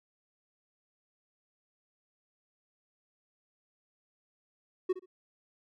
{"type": "tone with echo", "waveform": "triangle", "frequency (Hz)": 370, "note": "F#4", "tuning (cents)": 0, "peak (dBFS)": -23, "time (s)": [4.89, 4.93], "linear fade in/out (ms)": 10, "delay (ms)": 65, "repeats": 2, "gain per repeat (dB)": -14, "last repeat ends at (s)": 5.06, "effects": []}